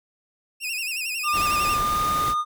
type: tone with vibrato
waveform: sawtooth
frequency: 2614 Hz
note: E7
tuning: 15 cents flat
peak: -23 dBFS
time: 0.6-1.78 s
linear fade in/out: 50 ms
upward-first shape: sine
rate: 11 Hz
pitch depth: 110 cents each way
type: tone with pitch glide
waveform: triangle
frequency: 1200 to 1221 Hz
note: D6 to D#6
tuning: +37 to -33 cents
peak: -19 dBFS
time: 1.23-2.45 s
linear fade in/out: 50 ms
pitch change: +30 cents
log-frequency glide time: 1.8-1.98 s
type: noise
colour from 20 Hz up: pink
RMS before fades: -31 dBFS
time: 1.32-2.35 s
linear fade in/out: 50 ms
effects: none